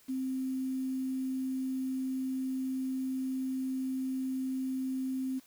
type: tone with quantisation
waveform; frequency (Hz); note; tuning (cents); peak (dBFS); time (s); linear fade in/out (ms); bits
sine; 261.6; C4; 0; -31; 0.08-5.4; 20; 9
effects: white hiss -62 dBFS RMS until 5.46 s